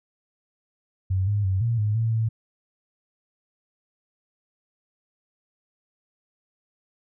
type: tone with pitch steps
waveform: sine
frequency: 94.3 / 103 / 94.9 / 116.5 / 105.5 / 113.3 / 112.2 Hz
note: F#2 / G#2 / F#2 / A#2 / G#2 / A#2 / A2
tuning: +33 / -14 / +44 / -1 / +28 / -49 / +34 cents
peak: -20 dBFS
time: 1.1-2.29 s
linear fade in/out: 10 ms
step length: 170 ms
effects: none